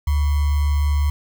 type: tone with sample-and-hold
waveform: sine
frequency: 72.9 Hz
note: D2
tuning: 12 cents flat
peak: -15 dBFS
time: 0.07-1.1 s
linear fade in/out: 5 ms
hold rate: 1050 Hz
effects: none